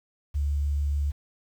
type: tone with vibrato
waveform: sine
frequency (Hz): 72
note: D2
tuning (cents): -34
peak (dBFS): -23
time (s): 0.34-1.12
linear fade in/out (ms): 20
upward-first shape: triangle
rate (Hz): 6.8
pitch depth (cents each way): 9
effects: 9-bit